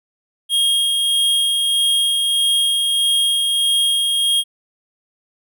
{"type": "tone with tremolo", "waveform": "square", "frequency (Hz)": 3252, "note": "G#7", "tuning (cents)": -37, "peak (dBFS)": -14, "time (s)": [0.49, 4.44], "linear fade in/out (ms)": 50, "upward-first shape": "sine", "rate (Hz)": 1.6, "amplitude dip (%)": 25, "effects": []}